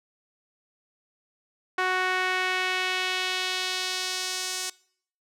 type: tone with band-pass filter sweep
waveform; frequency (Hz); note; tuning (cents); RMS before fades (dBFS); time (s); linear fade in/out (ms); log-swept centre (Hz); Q
sawtooth; 370; F#4; 0; -28; 1.78-4.7; 5; 1500 to 6700; 1.3
effects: noise-tail reverb RT60 0.6 s tail -23 dB re dry